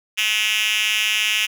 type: tone with high-pass filter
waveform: 5% pulse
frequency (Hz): 214.4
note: A3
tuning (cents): -45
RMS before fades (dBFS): -20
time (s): 0.17-1.47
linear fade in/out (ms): 20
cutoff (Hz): 2800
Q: 4
effects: none